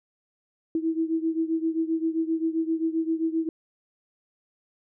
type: beating tone pair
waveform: sine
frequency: 322.4 / 330 Hz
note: E4 / E4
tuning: -38 / +2 cents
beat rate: 7.6 Hz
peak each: -25 / -28 dBFS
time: 0.75-3.49 s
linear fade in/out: 2 ms
effects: none